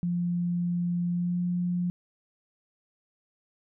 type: tone with pitch glide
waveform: sine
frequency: 174.61 to 176.95 Hz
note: F3 to F3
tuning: 0 to +23 cents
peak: -25 dBFS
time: 0.03-1.9 s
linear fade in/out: 0 ms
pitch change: +23 cents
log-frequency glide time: 1.11-1.4 s
effects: none